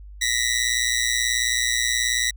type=ring-modulated tone; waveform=15% pulse; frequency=1938 Hz; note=B6; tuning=33 cents flat; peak=-11 dBFS; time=0.21-2.31 s; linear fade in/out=10 ms; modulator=59.3 Hz; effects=added 50 Hz sine -38 dBFS peak until 2.36 s